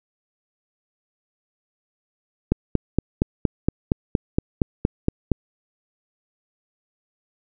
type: click train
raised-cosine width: 3 ms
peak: -4 dBFS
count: 13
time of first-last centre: 2.52-5.317 s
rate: 4.29 Hz
effects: none